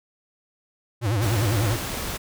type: tone with vibrato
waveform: square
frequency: 108.3 Hz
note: A2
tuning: 27 cents flat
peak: -21 dBFS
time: 1.01-1.78 s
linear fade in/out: 50 ms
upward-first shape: sine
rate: 10 Hz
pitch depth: 200 cents each way
type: noise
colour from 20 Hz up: pink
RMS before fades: -30 dBFS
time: 1.21-2.18 s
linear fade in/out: 20 ms
effects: none